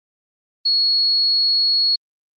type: tone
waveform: sine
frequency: 4342 Hz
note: C#8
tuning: 37 cents flat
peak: -14 dBFS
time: 0.65-1.96 s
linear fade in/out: 10 ms
effects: Opus 32 kbps